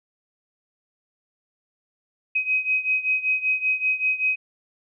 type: beating tone pair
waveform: sine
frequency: 2524 / 2529.2 Hz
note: D#7 / D#7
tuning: +24 / +28 cents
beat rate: 5.2 Hz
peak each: -22 / -25 dBFS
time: 2.35-4.36 s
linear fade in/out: 10 ms
effects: none